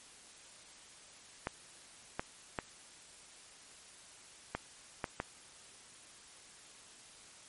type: clicks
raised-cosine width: 0.5 ms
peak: -19 dBFS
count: 6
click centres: 1.471 / 2.195 / 2.588 / 4.55 / 5.042 / 5.201 s
effects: white hiss -56 dBFS RMS until 7.48 s + MP3 48 kbps